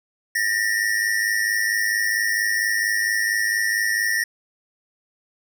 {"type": "tone pair together", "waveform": "square", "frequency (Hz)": [1798, 1902.4], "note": ["A6", "A#6"], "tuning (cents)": [37, 35], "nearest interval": "minor second", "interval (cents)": 98, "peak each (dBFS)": -23, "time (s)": [0.35, 4.24], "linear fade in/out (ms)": 5, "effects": []}